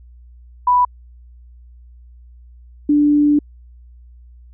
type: tone pair in turn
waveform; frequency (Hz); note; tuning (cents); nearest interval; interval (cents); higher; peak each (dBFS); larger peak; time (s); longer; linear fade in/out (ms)
sine; 987.8 / 293.7; B5 / D4; 0 / 0; octave + major sixth; 2100; first; -10; neither; 0.67-0.85 / 2.89-3.39; second; 5
effects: added 60 Hz sine -40 dBFS peak until 4.53 s